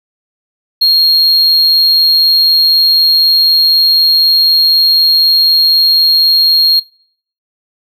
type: tone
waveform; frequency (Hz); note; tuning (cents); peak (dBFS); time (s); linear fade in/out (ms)
triangle; 4254; C8; +28; -4; 0.81-6.8; 10
effects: noise-tail reverb RT60 0.6 s tail -26 dB re dry